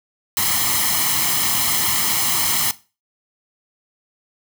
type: noise with comb filter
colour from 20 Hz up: white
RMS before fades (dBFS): -19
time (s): 0.37-2.71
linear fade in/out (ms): 0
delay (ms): 0.97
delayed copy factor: +0.7
effects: noise-tail reverb RT60 0.3 s tail -17 dB re dry + high-pass 80 Hz 12 dB/octave